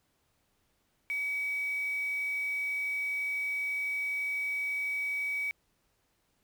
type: tone with quantisation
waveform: sine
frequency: 2273 Hz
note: C#7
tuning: 43 cents sharp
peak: -30 dBFS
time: 1.1-5.51 s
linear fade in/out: 0 ms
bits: 8
effects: pink hiss -74 dBFS RMS until 6.43 s